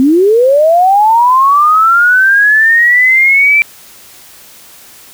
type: linear sweep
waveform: sine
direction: up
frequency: 250.7 to 2349 Hz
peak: -4 dBFS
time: 0-3.62 s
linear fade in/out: 0 ms
effects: white hiss -37 dBFS RMS until 5.13 s